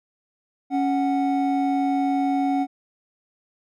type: tone pair together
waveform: triangle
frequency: 277.2 / 740 Hz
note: C#4 / F#5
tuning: 0 / 0 cents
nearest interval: octave + perfect fourth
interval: 1700 cents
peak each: -19 / -22 dBFS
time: 0.7-2.67 s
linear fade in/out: 50 ms
effects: none